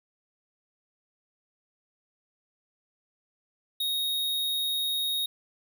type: tone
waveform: square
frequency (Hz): 3750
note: A#7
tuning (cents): +10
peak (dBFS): -27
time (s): 3.8-5.26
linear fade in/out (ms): 5
effects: none

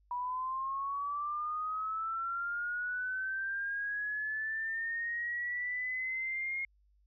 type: linear sweep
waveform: sine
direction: up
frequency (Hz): 972 to 2149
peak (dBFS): -33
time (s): 0.11-6.65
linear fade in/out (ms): 2
effects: added 50 Hz sine -65 dBFS peak until 7.06 s

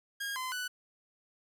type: tone with pitch steps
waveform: sawtooth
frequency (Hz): 1628 / 1027 / 1488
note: G#6 / C6 / F#6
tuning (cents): -35 / -33 / +9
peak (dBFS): -31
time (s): 0.2-0.68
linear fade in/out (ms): 10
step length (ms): 160
effects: none

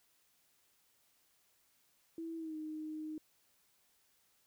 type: tone with pitch glide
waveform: sine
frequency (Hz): 328.4 to 310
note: E4 to D#4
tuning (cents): -6 to -6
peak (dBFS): -40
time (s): 2.18-3.18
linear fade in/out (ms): 2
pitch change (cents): -100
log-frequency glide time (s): 2.37-2.56
effects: white hiss -73 dBFS RMS until 4.46 s

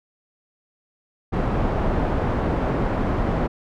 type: low-pass noise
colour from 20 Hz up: pink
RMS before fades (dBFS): -22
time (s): 1.32-3.48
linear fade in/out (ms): 20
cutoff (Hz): 1000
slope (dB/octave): 12
effects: none

